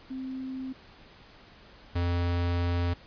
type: tone pair in turn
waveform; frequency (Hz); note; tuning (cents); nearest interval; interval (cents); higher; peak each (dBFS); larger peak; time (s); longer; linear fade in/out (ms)
sine / square; 261.6 / 87.09; C4 / F2; 0 / -4; octave + perfect fifth; 1904; first; -33 / -26; second; 0.1-0.73 / 1.95-2.94; second; 10
effects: pink hiss -53 dBFS RMS until 3.06 s + resampled to 11025 Hz